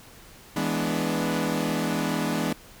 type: chord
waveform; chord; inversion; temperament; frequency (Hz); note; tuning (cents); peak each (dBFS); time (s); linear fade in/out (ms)
sawtooth; E dominant seventh; none; equal with one note detuned; 164.81 / 209.6 / 246.9 / 293.7; E3 / G#3 / B3 / D4; 0 / +16 / 0 / 0; -26; 0.56-2.53; 5
effects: pink hiss -49 dBFS RMS until 2.8 s